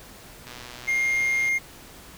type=click train; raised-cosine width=0.2 ms; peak=-23 dBFS; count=125; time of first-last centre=0.47-1.486 s; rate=122 Hz
type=tone; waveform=triangle; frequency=2123 Hz; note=C7; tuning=25 cents sharp; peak=-19 dBFS; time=0.87-1.59 s; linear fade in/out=20 ms
effects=pink hiss -46 dBFS RMS until 2.17 s